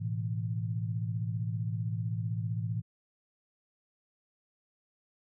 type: chord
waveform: sine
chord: A suspended second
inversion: none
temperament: equal with one note detuned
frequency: 110 / 125.48 / 164.81 Hz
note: A2 / B2 / E3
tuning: 0 / +28 / 0 cents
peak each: -32 / -38 / -37 dBFS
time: 0-2.82 s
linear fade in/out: 20 ms
effects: none